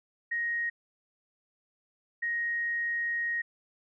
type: tone bursts at uneven times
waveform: sine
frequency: 1875 Hz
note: A#6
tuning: 10 cents sharp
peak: -28 dBFS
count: 2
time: 0.31-0.7 / 2.22-3.42 s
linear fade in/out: 10 ms
effects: none